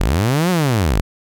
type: linear two-way sweep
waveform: sawtooth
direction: up then down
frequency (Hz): 36.71 to 187 to 36.71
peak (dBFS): -10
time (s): 0-1.01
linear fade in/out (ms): 10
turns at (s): 0.5
effects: none